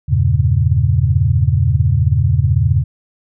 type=chord; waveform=sine; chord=E diminished seventh; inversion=none; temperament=equal; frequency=82.41 / 98 / 116.54 / 138.59 Hz; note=E2 / G2 / Bb2 / Db3; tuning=0 / 0 / 0 / 0 cents; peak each=-16 dBFS; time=0.08-2.84 s; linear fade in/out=20 ms; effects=none